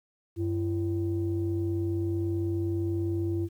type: tone pair together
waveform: sine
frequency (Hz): 95.44 / 336.9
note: G2 / E4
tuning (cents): -46 / +38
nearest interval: octave + minor seventh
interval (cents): 2184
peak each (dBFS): -28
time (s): 0.36-3.49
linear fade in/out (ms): 50
effects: tanh soft clip ceiling -20 dBFS + 10-bit